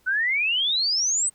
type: exponential sweep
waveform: sine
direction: up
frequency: 1472 to 8372 Hz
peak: -20 dBFS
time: 0.06-1.3 s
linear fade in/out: 20 ms
effects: pink hiss -62 dBFS RMS until 1.34 s